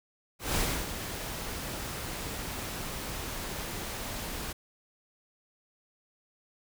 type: noise with ADSR envelope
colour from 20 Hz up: pink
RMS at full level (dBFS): -28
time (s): 0.39-4.53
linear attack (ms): 170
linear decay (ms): 300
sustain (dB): -9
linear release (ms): 9
effects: none